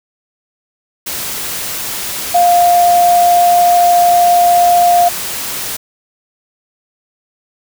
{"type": "tone in noise", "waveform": "sine", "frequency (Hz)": 702, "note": "F5", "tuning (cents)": 9, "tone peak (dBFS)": -6, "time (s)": [2.34, 5.09], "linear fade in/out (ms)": 10, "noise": "white", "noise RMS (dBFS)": -21, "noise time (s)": [1.06, 5.77], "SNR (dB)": 12, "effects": []}